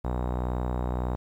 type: tone with low-pass filter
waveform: sawtooth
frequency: 61.74 Hz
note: B1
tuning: in tune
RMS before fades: -29 dBFS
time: 0.04-1.16 s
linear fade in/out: 10 ms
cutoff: 920 Hz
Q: 1.8
effects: 10-bit